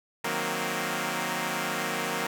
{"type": "chord", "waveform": "5% pulse", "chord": "C half-diminished seventh", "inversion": "first", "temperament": "equal", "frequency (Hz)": [155.56, 185, 233.1, 261.6], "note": ["Eb3", "Gb3", "Bb3", "C4"], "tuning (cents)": [0, 0, 0, 0], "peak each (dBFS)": [-24, -22, -21, -24], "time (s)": [0.24, 2.27], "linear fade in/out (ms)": 5, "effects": []}